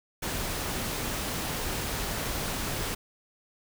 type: noise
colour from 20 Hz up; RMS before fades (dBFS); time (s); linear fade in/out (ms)
pink; -32; 0.22-2.95; 10
effects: none